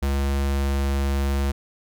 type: tone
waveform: square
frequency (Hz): 69.2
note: C#2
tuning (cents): -2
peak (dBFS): -21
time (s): 0.02-1.52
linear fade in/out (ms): 10
effects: none